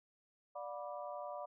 harmonic tone with a mistuned harmonic, 196 Hz, G3, in tune, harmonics 3 / 4 / 5 / 6, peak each -45 / -47 / -49 / -51 dBFS, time 0.55-1.46 s, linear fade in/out 10 ms, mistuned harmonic 4, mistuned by -150 cents, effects none

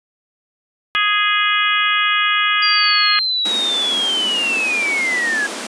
harmonic tone, 415.3 Hz, G#4, in tune, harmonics 3 / 4 / 5 / 6 / 7 / 8, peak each -19 / -20 / -21 / -22 / -22 / -23 dBFS, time 0.95-3.19 s, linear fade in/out 0 ms
sine linear sweep, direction down, 4796 to 1637 Hz, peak -16 dBFS, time 2.62-5.47 s, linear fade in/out 10 ms
pink high-pass noise, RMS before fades -27 dBFS, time 3.45-5.67 s, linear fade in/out 5 ms, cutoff 200 Hz, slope 96 dB/octave
effects resampled to 22050 Hz

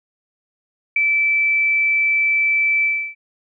sine tone with ADSR envelope, 2320 Hz, D7, 22 cents flat, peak -12 dBFS, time 0.96-3.15 s, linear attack 4 ms, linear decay 7 ms, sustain -2 dB, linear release 310 ms, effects none

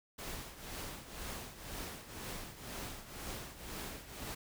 pink noise with tremolo, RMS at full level -42 dBFS, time 0.18-4.35 s, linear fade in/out 10 ms, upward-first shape triangle, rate 2 Hz, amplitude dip 75%, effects none

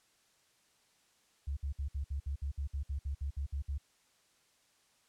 sine tone bursts, 70 Hz, C#2, 18 cents sharp, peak -33 dBFS, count 15, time 1.47-3.781 s, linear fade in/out 10 ms, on 99 ms, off 59 ms, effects white hiss -70 dBFS RMS until 5.08 s + low-pass 9000 Hz 12 dB/octave

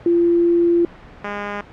sine / 5% pulse tone pair in turn, 343.1 / 204.5 Hz, F4 / G#3, -31 / -26 cents, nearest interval major sixth, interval 895 cents, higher first, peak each -12 dBFS, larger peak neither, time 0.06-0.85 / 1.24-1.61 s, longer first, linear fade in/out 2 ms, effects pink hiss -41 dBFS RMS until 1.72 s + low-pass 2000 Hz 12 dB/octave

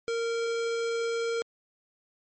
square tone, 462.2 Hz, A#4, 15 cents flat, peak -28 dBFS, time 0.08-1.42 s, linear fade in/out 0 ms, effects MP3 32 kbps

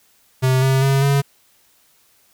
square tone with pitch steps, 130 / 133.19 / 136.46 / 139.81 Hz, C3 / C3 / C#3 / C#3, -11 / +31 / -27 / +15 cents, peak -14 dBFS, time 0.42-1.22 s, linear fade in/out 20 ms, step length 200 ms, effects white hiss -57 dBFS RMS until 2.33 s

